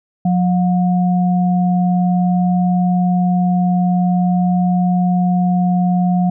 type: tone pair together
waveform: sine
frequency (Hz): 179.9 / 719.6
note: F#3 / F#5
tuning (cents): -48 / -48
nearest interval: 2 octaves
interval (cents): 2400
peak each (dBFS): -12 / -21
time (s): 0.25-6.3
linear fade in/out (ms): 5
effects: none